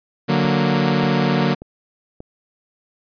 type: chord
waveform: sawtooth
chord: D augmented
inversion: none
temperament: equal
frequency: 146.83 / 185 / 233.1 Hz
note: D3 / F#3 / A#3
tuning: 0 / 0 / 0 cents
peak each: -16 dBFS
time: 0.28-1.55 s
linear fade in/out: 20 ms
type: click train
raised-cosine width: 2 ms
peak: -22 dBFS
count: 4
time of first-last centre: 0.45-2.204 s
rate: 1.71 Hz
effects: resampled to 11025 Hz